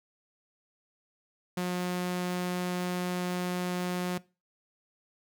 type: tone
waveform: sawtooth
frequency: 179.6 Hz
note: F3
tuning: 49 cents sharp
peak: -25 dBFS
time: 1.57-4.18 s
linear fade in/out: 5 ms
effects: noise-tail reverb RT60 0.3 s tail -21 dB re dry